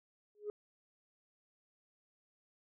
sine tone with exponential growth, 416.9 Hz, G#4, 7 cents sharp, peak -32 dBFS, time 0.35-0.5 s, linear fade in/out 1 ms, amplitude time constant 32 ms, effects tanh soft clip ceiling -33 dBFS

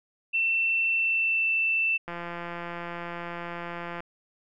sine tone with pitch glide, 2687 to 2665 Hz, E7 to E7, +33 to +18 cents, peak -22 dBFS, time 0.33-1.98 s, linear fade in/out 20 ms, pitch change -15 cents, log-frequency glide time 0.91-1.51 s
click train, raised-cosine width 0.5 ms, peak -21 dBFS, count 332, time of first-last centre 2.08-4.004 s, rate 172 Hz
effects none

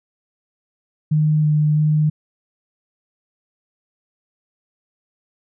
sine tone with pitch steps, 153.2 / 151.2 / 152.7 Hz, D#3 / D#3 / D#3, -27 / -49 / -32 cents, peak -13 dBFS, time 1.11-2.1 s, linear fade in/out 10 ms, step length 330 ms, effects none

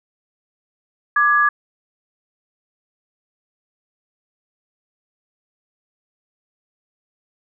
sine tone pair together, 1183.4 / 1676 Hz, D6 / G#6, +13 / +15 cents, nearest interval tritone, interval 602 cents, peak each -15 dBFS, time 1.16-1.49 s, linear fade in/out 5 ms, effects none

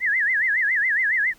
sine tone with vibrato, 1850 Hz, A#6, 14 cents flat, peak -18 dBFS, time 0-1.34 s, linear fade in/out 50 ms, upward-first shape sine, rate 7.2 Hz, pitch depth 210 cents each way, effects pink hiss -55 dBFS RMS until 1.38 s

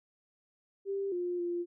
sine tone with pitch steps, 394.3 / 354.1 / 348 Hz, G4 / F4 / F4, +10 / +24 / -6 cents, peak -31 dBFS, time 0.85-1.66 s, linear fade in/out 50 ms, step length 270 ms, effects none

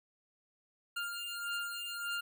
25% pulse beating tone pair, 1400 / 1401.7 Hz, F6 / F6, +4 / +6 cents, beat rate 1.7 Hz, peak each -37 / -36 dBFS, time 0.96-2.21 s, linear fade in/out 10 ms, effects none

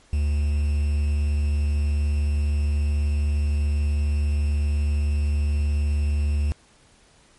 triangle tone with quantisation, 73.42 Hz, D2, in tune, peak -17 dBFS, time 0.13-6.52 s, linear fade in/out 0 ms, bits 7, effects pink hiss -56 dBFS RMS until 7.38 s + MP3 48 kbps

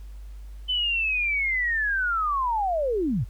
sine linear sweep, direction down, 3045 to 87.4 Hz, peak -22 dBFS, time 0.68-3.25 s, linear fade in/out 20 ms, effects added 50 Hz sine -37 dBFS peak until 3.29 s + pink hiss -60 dBFS RMS until 3.29 s

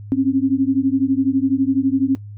sine beating tone pair, 262.9 / 274.9 Hz, C4 / C#4, +8 / -14 cents, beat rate 12 Hz, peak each -17 dBFS, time 0.12-2.15 s, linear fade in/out 0 ms, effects noise-tail reverb RT60 0.1 s tail -17 dB re dry + added 103 Hz sine -32 dBFS peak until 2.37 s

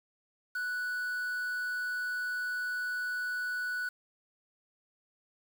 triangle tone with quantisation, 1480 Hz, F#6, in tune, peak -30 dBFS, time 0.55-3.89 s, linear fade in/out 5 ms, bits 8, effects none

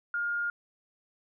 sine tone, 1416 Hz, F6, 23 cents sharp, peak -28 dBFS, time 0.14-0.5 s, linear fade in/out 2 ms, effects none

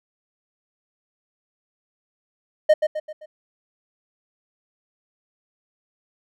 triangle tone with echo, 615 Hz, D#5, 20 cents flat, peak -8 dBFS, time 2.69-2.74 s, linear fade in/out 10 ms, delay 130 ms, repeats 4, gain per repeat -7 dB, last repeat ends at 3.26 s, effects none

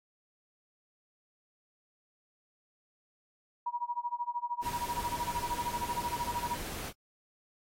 sine tone with tremolo, 960 Hz, B5, 49 cents flat, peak -29 dBFS, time 3.66-6.58 s, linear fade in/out 5 ms, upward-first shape sine, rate 13 Hz, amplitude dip 95%
pink noise, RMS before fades -41 dBFS, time 4.61-6.93 s, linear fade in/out 50 ms
effects AAC 48 kbps

